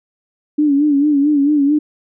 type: tone with vibrato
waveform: sine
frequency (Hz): 289.5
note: D4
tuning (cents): -25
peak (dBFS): -10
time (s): 0.58-1.79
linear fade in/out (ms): 10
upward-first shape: sine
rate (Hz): 4.5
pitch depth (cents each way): 77
effects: none